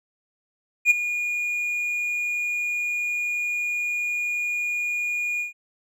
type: tone with ADSR envelope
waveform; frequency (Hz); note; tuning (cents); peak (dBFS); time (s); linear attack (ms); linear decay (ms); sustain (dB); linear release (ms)
triangle; 2437; D#7; -37; -9; 0.85-5.53; 55; 17; -13; 130
effects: none